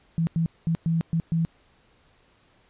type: tone bursts at uneven times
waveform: sine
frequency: 164.81 Hz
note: E3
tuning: in tune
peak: -20 dBFS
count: 6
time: 0.18-0.27 / 0.36-0.46 / 0.67-0.75 / 0.86-1.01 / 1.13-1.2 / 1.32-1.45 s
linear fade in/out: 0 ms
effects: pink hiss -61 dBFS RMS until 2.69 s + resampled to 8000 Hz